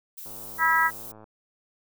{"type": "noise", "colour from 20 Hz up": "violet", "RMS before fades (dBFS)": -40, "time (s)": [0.17, 1.12], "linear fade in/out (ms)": 10}
{"type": "click train", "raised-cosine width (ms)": 1, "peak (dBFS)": -34, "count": 107, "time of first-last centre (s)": [0.26, 1.241], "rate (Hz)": 108}
{"type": "harmonic tone", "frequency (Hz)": 324.7, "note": "E4", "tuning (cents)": -26, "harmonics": [3, 4, 5, 6], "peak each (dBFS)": [-24, -24, -24, -24], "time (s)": [0.58, 0.91], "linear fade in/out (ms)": 50}
{"effects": []}